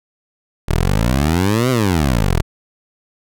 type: exponential two-way sweep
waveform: 15% pulse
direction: up then down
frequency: 36.71 to 132.3 to 36.71 Hz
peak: -7 dBFS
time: 0.68-2.42 s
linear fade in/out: 10 ms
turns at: 1.7 s
effects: none